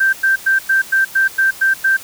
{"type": "tone bursts", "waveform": "sine", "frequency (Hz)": 1568, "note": "G6", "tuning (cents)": 0, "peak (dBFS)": -10, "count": 9, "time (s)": [0, 1.97], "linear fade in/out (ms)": 10, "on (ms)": 130, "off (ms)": 100, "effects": ["white hiss -35 dBFS RMS until 2.03 s"]}